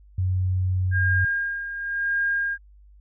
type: tone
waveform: sine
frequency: 92.5 Hz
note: F#2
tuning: in tune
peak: -20 dBFS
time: 0.18-1.25 s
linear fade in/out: 5 ms
type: tone with tremolo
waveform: sine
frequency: 1616 Hz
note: G#6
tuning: 48 cents flat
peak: -20 dBFS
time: 0.91-2.58 s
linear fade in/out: 50 ms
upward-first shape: sine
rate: 0.94 Hz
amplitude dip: 65%
effects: added 50 Hz sine -48 dBFS peak until 3 s